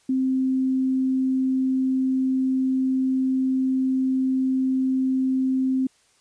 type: tone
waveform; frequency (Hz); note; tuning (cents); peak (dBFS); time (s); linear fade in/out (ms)
sine; 261.6; C4; 0; -19; 0.09-5.87; 5
effects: white hiss -61 dBFS RMS until 6.2 s + resampled to 22050 Hz